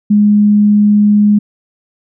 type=tone; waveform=sine; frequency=207.7 Hz; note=G#3; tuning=in tune; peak=-5 dBFS; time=0.1-1.39 s; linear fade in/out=10 ms; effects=none